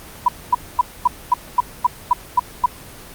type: tone bursts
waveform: sine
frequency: 984 Hz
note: B5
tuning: 7 cents flat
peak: -9 dBFS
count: 10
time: 0.26-2.66 s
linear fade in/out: 5 ms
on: 24 ms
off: 240 ms
effects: pink hiss -38 dBFS RMS until 3.14 s + Opus 24 kbps